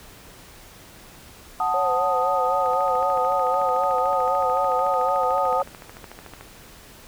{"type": "chord", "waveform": "sine", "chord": "D# diminished", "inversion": "first", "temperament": "equal", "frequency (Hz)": [740, 880, 1244.5], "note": ["F#5", "A5", "D#6"], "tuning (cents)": [0, 0, 0], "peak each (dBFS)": [-24, -25, -24], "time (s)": [1.6, 5.62], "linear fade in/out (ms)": 2}
{"type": "tone with vibrato", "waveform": "sine", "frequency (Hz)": 534, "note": "C5", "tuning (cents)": 35, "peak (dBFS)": -24, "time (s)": [1.74, 5.63], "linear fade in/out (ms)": 2, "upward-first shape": "sine", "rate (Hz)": 3.9, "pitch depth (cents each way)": 87}
{"type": "click train", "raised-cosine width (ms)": 0.5, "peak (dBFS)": -24, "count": 52, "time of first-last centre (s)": [2.66, 6.41], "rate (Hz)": 13.6}
{"effects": ["pink hiss -46 dBFS RMS until 7.07 s"]}